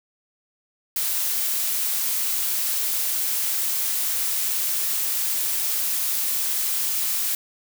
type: noise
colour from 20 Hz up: blue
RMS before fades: -24 dBFS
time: 0.96-7.35 s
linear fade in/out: 2 ms
effects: none